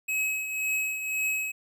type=tone with tremolo; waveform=square; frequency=2559 Hz; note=D#7; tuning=48 cents sharp; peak=-25 dBFS; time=0.08-1.52 s; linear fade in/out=10 ms; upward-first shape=triangle; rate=1.9 Hz; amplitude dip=60%; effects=none